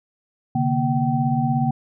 sine tone cluster, 130.5 / 147.2 / 236.4 / 769 Hz, C3 / D3 / A#3 / G5, -4 / +4 / +24 / -33 cents, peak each -24 / -23 / -22 / -24 dBFS, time 0.55-1.71 s, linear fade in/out 5 ms, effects none

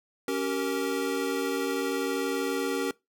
square chord, G diminished, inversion second, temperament equal with one note detuned, 277.2 / 385.7 / 466.2 Hz, Db4 / G4 / Bb4, 0 / -28 / 0 cents, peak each -32 dBFS, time 0.28-2.91 s, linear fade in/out 2 ms, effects noise-tail reverb RT60 0.2 s tail -22 dB re dry

